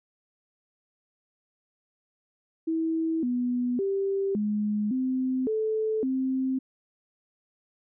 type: tone with pitch steps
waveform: sine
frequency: 324.1 / 246.1 / 392.1 / 209.5 / 258.5 / 436.5 / 262.1 Hz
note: E4 / B3 / G4 / G#3 / C4 / A4 / C4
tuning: -29 / -6 / 0 / +15 / -21 / -14 / +3 cents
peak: -24 dBFS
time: 2.67-6.59 s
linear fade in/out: 10 ms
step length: 560 ms
effects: none